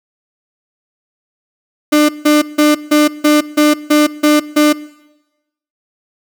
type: tone bursts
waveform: 35% pulse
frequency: 299.2 Hz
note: D4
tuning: 32 cents sharp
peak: -5 dBFS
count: 9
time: 1.92-4.73 s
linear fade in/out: 10 ms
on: 170 ms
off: 160 ms
effects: noise-tail reverb RT60 1.0 s tail -20 dB re dry